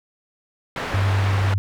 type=low-pass noise; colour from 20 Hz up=white; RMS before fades=-28 dBFS; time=0.76-1.54 s; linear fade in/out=2 ms; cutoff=1700 Hz; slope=12 dB/octave
type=tone; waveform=sine; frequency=98 Hz; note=G2; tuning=in tune; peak=-17 dBFS; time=0.94-1.58 s; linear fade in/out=0 ms
effects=none